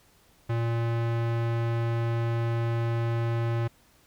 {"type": "tone with low-pass filter", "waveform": "square", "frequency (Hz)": 116.2, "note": "A#2", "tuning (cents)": -5, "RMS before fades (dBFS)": -27, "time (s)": [0.49, 3.68], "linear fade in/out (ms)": 10, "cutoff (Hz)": 2500, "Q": 0.69, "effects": ["pink hiss -61 dBFS RMS until 4.06 s"]}